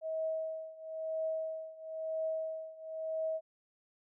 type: tone with tremolo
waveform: sine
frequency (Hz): 639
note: D#5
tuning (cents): +46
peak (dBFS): -31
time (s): 0.01-3.41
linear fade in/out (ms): 50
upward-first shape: triangle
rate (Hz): 1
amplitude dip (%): 90
effects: none